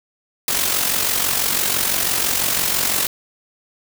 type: noise with amplitude modulation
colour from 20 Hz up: white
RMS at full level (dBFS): -17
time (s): 0.48-3.07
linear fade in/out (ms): 2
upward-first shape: sine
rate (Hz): 46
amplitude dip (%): 55
effects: none